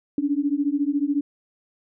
sine beating tone pair, 280 / 294 Hz, C#4 / D4, +18 / +2 cents, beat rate 14 Hz, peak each -23 dBFS, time 0.18-1.21 s, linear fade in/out 2 ms, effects none

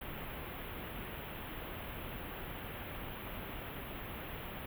pink band-stop noise, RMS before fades -44 dBFS, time 0.01-4.66 s, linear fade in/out 5 ms, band 3300 to 12000 Hz, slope 48 dB/octave, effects none

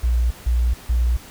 sine tone bursts, 59.8 Hz, A#1, 45 cents sharp, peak -15 dBFS, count 3, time 0.03-1.17 s, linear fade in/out 10 ms, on 280 ms, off 150 ms, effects pink hiss -42 dBFS RMS until 1.3 s

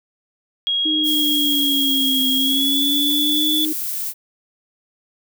sine tone with pitch glide, 3287 to 3448 Hz, G#7 to A7, -19 to -36 cents, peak -17 dBFS, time 0.67-3.65 s, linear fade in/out 0 ms, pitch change +83 cents, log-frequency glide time 2.39-2.79 s
sine linear two-way sweep, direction down then up, 311.1 to 261.6 to 311.1 Hz, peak -21 dBFS, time 0.85-3.73 s, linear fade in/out 10 ms, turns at 2.26 s
violet noise, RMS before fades -25 dBFS, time 1.03-4.14 s, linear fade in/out 50 ms
effects none

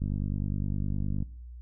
click train, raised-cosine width 5 ms, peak -19 dBFS, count 61, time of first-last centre 0.02-1.225 s, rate 49.8 Hz, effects noise-tail reverb RT60 0.5 s tail -21 dB re dry + added 60 Hz sine -41 dBFS peak until 1.61 s

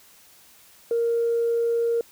sine tone, 466.2 Hz, A#4, in tune, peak -19 dBFS, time 0.91-2.01 s, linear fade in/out 2 ms, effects tanh soft clip ceiling -15 dBFS + white hiss -53 dBFS RMS until 2.11 s

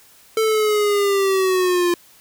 square linear sweep, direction down, 444.4 to 346.8 Hz, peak -16 dBFS, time 0.37-1.94 s, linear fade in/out 2 ms, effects white hiss -50 dBFS RMS until 2.2 s

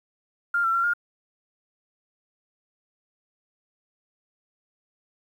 sine tone with pitch steps, 1400 / 1347 / 1370 / 1416 Hz, F6 / E6 / F6 / F6, +4 / +37 / -34 / +23 cents, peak -20 dBFS, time 0.54-0.936 s, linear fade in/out 5 ms, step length 99 ms, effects 9-bit

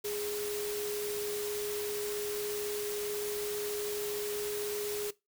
sine tone in noise, 415.3 Hz, G#4, in tune, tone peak -34 dBFS, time 0.04-5.11 s, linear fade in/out 10 ms, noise white, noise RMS -40 dBFS, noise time 0.04-5.11 s, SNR +3 dB, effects noise-tail reverb RT60 0.2 s tail -20 dB re dry

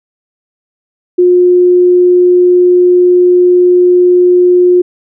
sine tone, 358.2 Hz, F4, 44 cents sharp, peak -3 dBFS, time 1.18-4.82 s, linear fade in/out 10 ms, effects none

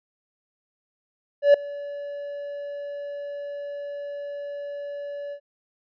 triangle tone with ADSR envelope, 573 Hz, D5, 43 cents flat, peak -7 dBFS, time 1.42-5.4 s, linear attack 120 ms, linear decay 4 ms, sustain -22 dB, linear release 77 ms, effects resampled to 11025 Hz

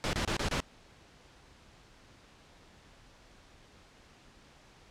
pink noise bursts, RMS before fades -31 dBFS, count 5, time 0.04-0.603 s, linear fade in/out 0 ms, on 91 ms, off 27 ms, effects pink hiss -58 dBFS RMS until 4.9 s + low-pass 6000 Hz 12 dB/octave

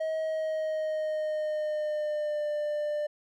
triangle tone with pitch glide, 635 to 595.9 Hz, D#5 to D5, +35 to +25 cents, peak -26 dBFS, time 0-3.07 s, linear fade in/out 10 ms, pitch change -110 cents, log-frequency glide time 0.19-2.47 s, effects none

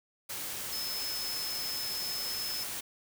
sine tone in noise, 5200 Hz, E8, 24 cents flat, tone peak -35 dBFS, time 0.72-2.64 s, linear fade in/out 10 ms, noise white, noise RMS -38 dBFS, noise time 0.29-2.81 s, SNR 0 dB, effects none

